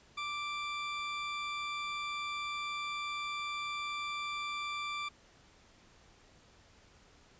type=tone; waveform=20% pulse; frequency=1174.7 Hz; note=D6; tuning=in tune; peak=-31 dBFS; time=0.17-5.09 s; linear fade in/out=10 ms; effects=pink hiss -62 dBFS RMS until 7.39 s + resampled to 16000 Hz